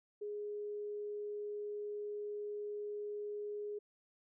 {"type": "tone", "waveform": "sine", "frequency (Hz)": 415.3, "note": "G#4", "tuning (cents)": 0, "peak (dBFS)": -39, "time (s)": [0.21, 3.79], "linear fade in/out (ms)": 10, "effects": []}